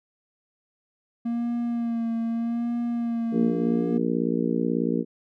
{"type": "tone with vibrato", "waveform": "triangle", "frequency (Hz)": 233.1, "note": "A#3", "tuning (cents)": 0, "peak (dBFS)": -22, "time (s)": [1.25, 3.98], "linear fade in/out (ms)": 10, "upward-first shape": "sine", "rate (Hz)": 0.81, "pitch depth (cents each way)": 32}
{"type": "harmonic tone", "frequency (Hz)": 58.27, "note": "A#1", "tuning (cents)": 0, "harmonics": [3, 4, 5, 6, 7, 8], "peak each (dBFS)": [-29, -26, -28, -32, -31, -31], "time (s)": [3.31, 5.05], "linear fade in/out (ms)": 50}
{"effects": []}